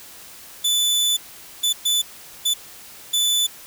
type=tone bursts at uneven times; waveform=sawtooth; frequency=3490 Hz; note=A7; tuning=15 cents flat; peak=-14 dBFS; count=5; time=0.64-1.17 / 1.63-1.73 / 1.85-2.02 / 2.45-2.54 / 3.13-3.47 s; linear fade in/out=10 ms; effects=white hiss -42 dBFS RMS until 3.66 s